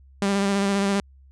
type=tone with vibrato; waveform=sawtooth; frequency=198.5 Hz; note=G3; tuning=22 cents sharp; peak=-16 dBFS; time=0.22-1 s; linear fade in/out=2 ms; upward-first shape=square; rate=15 Hz; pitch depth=19 cents each way; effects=added 67 Hz sine -48 dBFS peak until 1.31 s + resampled to 22050 Hz